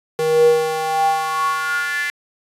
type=tone with high-pass filter sweep; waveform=square; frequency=158 Hz; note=D#3; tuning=27 cents sharp; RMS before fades=-18 dBFS; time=0.19-2.1 s; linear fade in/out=0 ms; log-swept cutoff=380 to 1900 Hz; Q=8; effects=resampled to 32000 Hz